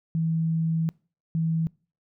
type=tone bursts at uneven times; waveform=sine; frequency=162.6 Hz; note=E3; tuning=23 cents flat; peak=-22 dBFS; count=2; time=0.15-0.89 / 1.35-1.67 s; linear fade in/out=0 ms; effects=noise-tail reverb RT60 0.4 s tail -25 dB re dry